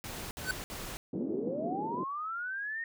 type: noise bursts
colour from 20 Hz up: pink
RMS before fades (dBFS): -41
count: 3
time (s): 0.04-0.97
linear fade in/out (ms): 0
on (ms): 270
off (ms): 60
type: tone with exponential growth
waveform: square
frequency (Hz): 1511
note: F#6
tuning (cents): +36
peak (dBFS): -26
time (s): 0.39-0.51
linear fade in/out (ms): 2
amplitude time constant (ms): 24
type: band-pass noise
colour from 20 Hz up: pink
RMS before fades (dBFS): -37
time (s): 1.13-2.04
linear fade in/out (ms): 5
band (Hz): 210 to 420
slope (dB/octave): 24
type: linear sweep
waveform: sine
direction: up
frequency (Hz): 164.81 to 1864.7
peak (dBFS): -34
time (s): 1.15-2.84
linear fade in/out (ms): 2
effects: none